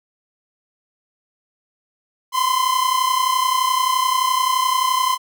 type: tone pair together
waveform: 45% pulse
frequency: 1014.9 / 1046.5 Hz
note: B5 / C6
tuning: +47 / 0 cents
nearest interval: minor second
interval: 53 cents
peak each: -19 dBFS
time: 2.32-5.18 s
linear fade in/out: 50 ms
effects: none